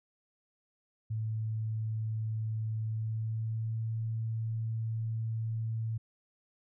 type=tone with pitch glide; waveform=sine; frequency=110 to 112.25 Hz; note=A2 to A2; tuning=0 to +35 cents; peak=-31 dBFS; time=1.1-5.98 s; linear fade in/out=10 ms; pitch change=+35 cents; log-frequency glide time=2.83-3.84 s; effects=none